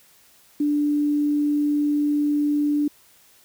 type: tone with quantisation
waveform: sine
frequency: 293.7 Hz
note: D4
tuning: in tune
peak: -18 dBFS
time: 0.6-2.88 s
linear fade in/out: 5 ms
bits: 8
effects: white hiss -55 dBFS RMS until 3.44 s

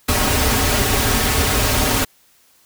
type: noise with comb filter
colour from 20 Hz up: pink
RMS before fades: -17 dBFS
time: 0.08-2.05 s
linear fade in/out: 10 ms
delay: 5.9 ms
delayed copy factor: -0.8
effects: white hiss -55 dBFS RMS until 2.65 s

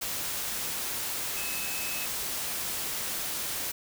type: tone in noise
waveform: sine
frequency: 2585 Hz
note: E7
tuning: 34 cents flat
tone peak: -38 dBFS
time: 1.36-2.06 s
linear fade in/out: 10 ms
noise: white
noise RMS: -33 dBFS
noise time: 0.01-3.72 s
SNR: -8 dB
effects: none

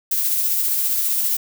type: noise with tremolo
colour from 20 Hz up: violet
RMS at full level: -19 dBFS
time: 0.11-1.37 s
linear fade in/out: 5 ms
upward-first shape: sine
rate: 15 Hz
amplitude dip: 25%
effects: none

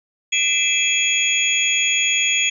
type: tone cluster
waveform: sine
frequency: 2042 / 2371 / 2611 / 3317 / 6730 Hz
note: C7 / D7 / E7 / G#7 / G#8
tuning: -43 / +16 / -17 / -3 / +22 cents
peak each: -28 / -23 / -22 / -20 / -22 dBFS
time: 0.32-2.5 s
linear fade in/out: 10 ms
effects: none

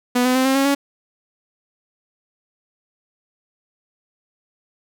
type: tone with pitch steps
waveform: sawtooth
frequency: 246.9 / 253.3 / 259.8 / 266.5 / 273.3 / 280.4 Hz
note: B3 / B3 / C4 / C4 / C#4 / C#4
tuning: 0 / +44 / -12 / +32 / -24 / +20 cents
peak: -11 dBFS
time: 0.15-0.75 s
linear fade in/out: 10 ms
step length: 100 ms
effects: none

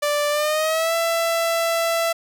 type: tone with pitch glide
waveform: sawtooth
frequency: 587.3 to 666.9 Hz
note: D5 to E5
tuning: 0 to +20 cents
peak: -15 dBFS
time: 0.02-2.13 s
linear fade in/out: 10 ms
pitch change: +220 cents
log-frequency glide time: 0.3-0.95 s
effects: none

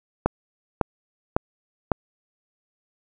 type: click train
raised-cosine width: 1 ms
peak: -4 dBFS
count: 4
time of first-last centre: 0.26-1.917 s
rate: 1.81 Hz
effects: none

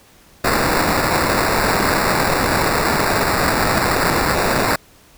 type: noise with sample-and-hold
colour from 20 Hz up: white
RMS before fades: -17 dBFS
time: 0.44-4.76 s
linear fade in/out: 5 ms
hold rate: 3150 Hz
effects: pink hiss -49 dBFS RMS until 5.17 s

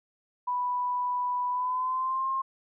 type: tone with pitch glide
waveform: sine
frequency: 987.8 to 1064.8 Hz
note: B5 to C6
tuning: 0 to +30 cents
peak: -26 dBFS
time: 0.47-2.42 s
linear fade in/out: 10 ms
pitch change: +130 cents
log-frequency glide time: 1.5-2.29 s
effects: none

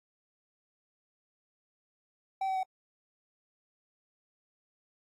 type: tone with pitch steps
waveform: triangle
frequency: 771 / 762.1 / 753.4 Hz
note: G5 / G5 / F#5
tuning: -29 / -49 / +31 cents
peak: -27 dBFS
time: 2.41-2.632 s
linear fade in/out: 5 ms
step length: 74 ms
effects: AAC 48 kbps

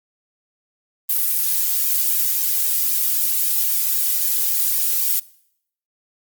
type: noise with flanger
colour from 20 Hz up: violet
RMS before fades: -19 dBFS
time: 1.09-5.2 s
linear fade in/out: 10 ms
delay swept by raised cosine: 1.4 to 2.28 ms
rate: 3.8 Hz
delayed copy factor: -0.75
effects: noise-tail reverb RT60 0.7 s tail -21 dB re dry + Opus 32 kbps

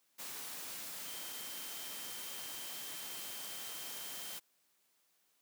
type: tone in noise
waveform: sine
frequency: 3136 Hz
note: G7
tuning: in tune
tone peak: -52 dBFS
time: 1.05-4.39 s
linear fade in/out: 20 ms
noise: white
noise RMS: -45 dBFS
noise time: 0.18-4.4 s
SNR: -10 dB
effects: white hiss -75 dBFS RMS until 5.41 s + high-pass 150 Hz 12 dB/octave

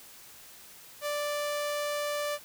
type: tone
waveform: sawtooth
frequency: 587.3 Hz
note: D5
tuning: in tune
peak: -26 dBFS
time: 1.01-2.39 s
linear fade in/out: 50 ms
effects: white hiss -51 dBFS RMS until 2.44 s

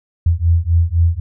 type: beating tone pair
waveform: sine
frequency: 82.41 / 86.31 Hz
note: E2 / F2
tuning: 0 / -20 cents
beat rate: 3.9 Hz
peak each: -14 dBFS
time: 0.26-1.2 s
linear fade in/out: 5 ms
effects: none

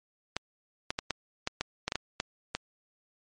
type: clicks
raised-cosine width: 0.2 ms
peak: -12 dBFS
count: 11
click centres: 0.366 / 0.905 / 0.989 / 1.107 / 1.474 / 1.61 / 1.88 / 1.921 / 1.956 / 2.201 / 2.55 s
effects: MP3 48 kbps

